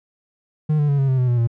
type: tone with pitch steps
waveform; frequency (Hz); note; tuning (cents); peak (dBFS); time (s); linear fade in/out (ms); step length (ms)
triangle; 153 / 147.19 / 141.6 / 136.23 / 131.06 / 126.08 / 121.3 / 116.69; D#3 / D3 / C#3 / C#3 / C3 / B2 / B2 / A#2; -29 / +4 / +37 / -30 / +3 / +36 / -31 / +2; -13; 0.69-1.474; 10; 98
effects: none